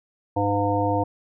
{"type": "harmonic tone", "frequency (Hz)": 101.3, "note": "G#2", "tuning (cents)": -43, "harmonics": [1, 3, 5, 7, 9], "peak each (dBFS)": [-26, -26, -26, -26, -26], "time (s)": [0.36, 1.04], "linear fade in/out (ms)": 10, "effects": []}